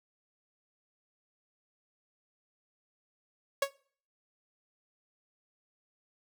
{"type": "tone with exponential decay", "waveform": "sawtooth", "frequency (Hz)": 554.4, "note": "C#5", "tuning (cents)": 0, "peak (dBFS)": -19, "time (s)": [3.62, 3.71], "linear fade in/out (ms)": 5, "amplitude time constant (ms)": 19, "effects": ["noise-tail reverb RT60 0.5 s tail -23 dB re dry"]}